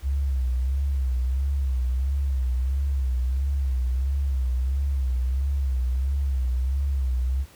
sine tone with vibrato, 65.9 Hz, C2, 13 cents sharp, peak -21 dBFS, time 0.02-7.46 s, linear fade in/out 50 ms, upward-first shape sine, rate 1.5 Hz, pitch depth 97 cents each way, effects pink hiss -52 dBFS RMS until 7.55 s

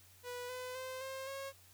sawtooth tone with pitch steps, 491.4 / 504.3 / 517.6 / 531.3 / 545.2 Hz, B4 / B4 / C5 / C5 / C#5, -9 / +36 / -19 / +26 / -29 cents, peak -38 dBFS, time 0.23-1.53 s, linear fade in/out 50 ms, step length 260 ms, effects added 92 Hz sine -65 dBFS peak until 1.73 s + white hiss -63 dBFS RMS until 1.73 s

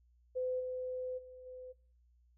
sine tone with level steps, 508 Hz, B4, 49 cents sharp, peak -33 / -37 / -50 / -46 dBFS, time 0.35-1.73 s, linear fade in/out 20 ms, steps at 0.59 / 1.17 / 1.45 s, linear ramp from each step 20 ms, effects noise-tail reverb RT60 0.4 s tail -20 dB re dry + added 60 Hz sine -65 dBFS peak until 2.37 s

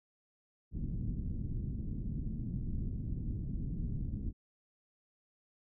pink low-pass noise, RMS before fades -37 dBFS, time 0.71-4.33 s, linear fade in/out 50 ms, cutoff 240 Hz, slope 24 dB/octave, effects none

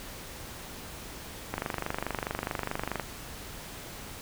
click train, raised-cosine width 0.5 ms, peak -15 dBFS, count 37, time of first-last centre 1.54-2.997 s, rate 24.7 Hz, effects pink hiss -43 dBFS RMS until 4.21 s

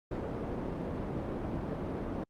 white low-pass noise, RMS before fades -36 dBFS, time 0.11-2.24 s, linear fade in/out 5 ms, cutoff 430 Hz, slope 12 dB/octave, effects Opus 48 kbps

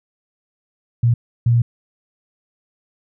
sine tone bursts at uneven times, 118.4 Hz, A#2, 27 cents sharp, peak -11 dBFS, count 2, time 1.03-1.14 / 1.46-1.62 s, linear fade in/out 5 ms, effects none

